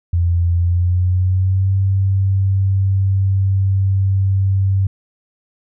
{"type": "tone with pitch glide", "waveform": "sine", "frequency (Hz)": [86.2, 96.76], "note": ["F2", "G2"], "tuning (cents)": [-22, -22], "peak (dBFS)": -12, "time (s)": [0.13, 4.87], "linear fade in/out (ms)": 5, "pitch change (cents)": 200, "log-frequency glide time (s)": [0.55, 1.74], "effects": []}